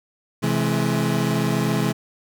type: chord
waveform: 30% pulse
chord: C augmented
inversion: none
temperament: equal with one note detuned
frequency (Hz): 130.81 / 164.81 / 211.8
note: C3 / E3 / G#3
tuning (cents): 0 / 0 / +34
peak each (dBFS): -21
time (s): 0.42-1.93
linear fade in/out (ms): 20
effects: none